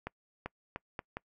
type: accelerating click train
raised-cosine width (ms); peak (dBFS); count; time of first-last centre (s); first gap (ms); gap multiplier
0.5; -22; 5; 0.07-1.17; 390; 0.77
effects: noise-tail reverb RT60 0.1 s tail -26 dB re dry